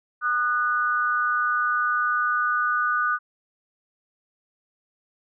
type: tone pair together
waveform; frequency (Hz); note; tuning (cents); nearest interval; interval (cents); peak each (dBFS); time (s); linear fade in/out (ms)
sine; 1219.9 / 1480; D#6 / F#6; -35 / 0; minor third; 335; -23; 0.21-3.19; 50
effects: none